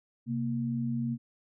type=tone pair together; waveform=sine; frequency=130.82 / 233.1 Hz; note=C3 / A#3; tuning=0 / 0 cents; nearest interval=minor seventh; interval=1000 cents; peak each=-33 / -30 dBFS; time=0.26-1.18 s; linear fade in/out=50 ms; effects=none